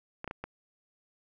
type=clicks; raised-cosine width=0.5 ms; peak=-22 dBFS; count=4; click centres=0.244 / 0.277 / 0.311 / 0.44 s; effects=none